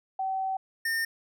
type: tone pair in turn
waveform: sine / square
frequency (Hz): 765 / 1819.5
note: G5 / A#6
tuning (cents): -42 / -42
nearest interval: octave + minor third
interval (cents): 1500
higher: second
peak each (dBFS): -27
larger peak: neither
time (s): 0.19-0.57 / 0.85-1.05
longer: first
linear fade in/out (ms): 5
effects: none